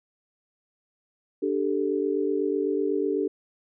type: chord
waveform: sine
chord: D suspended fourth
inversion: none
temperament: equal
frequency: 293.7 / 392 / 440 Hz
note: D4 / G4 / A4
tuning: 0 / 0 / 0 cents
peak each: -28 / -26 / -28 dBFS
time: 1.42-3.28 s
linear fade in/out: 10 ms
effects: none